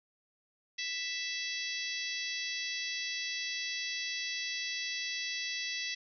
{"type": "harmonic tone with a mistuned harmonic", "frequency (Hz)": 659.3, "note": "E5", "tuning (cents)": 0, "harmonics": [3, 4, 5, 6, 7, 8, 9], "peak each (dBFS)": [-40, -41, -42, -43, -43, -44, -45], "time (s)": [0.78, 5.95], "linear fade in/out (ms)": 10, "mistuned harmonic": 5, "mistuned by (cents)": 24, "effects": []}